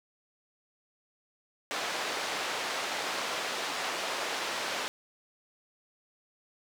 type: band-pass noise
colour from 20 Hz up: pink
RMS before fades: -34 dBFS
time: 1.71-4.88 s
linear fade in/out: 0 ms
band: 550 to 5400 Hz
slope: 12 dB/octave
effects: none